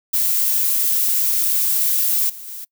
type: noise with level steps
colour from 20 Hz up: violet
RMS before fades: -18 / -35 / -32 dBFS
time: 0.13-2.65 s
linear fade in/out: 10 ms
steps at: 2.29 / 2.47 s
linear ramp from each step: 10 ms
effects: noise-tail reverb RT60 0.1 s tail -25 dB re dry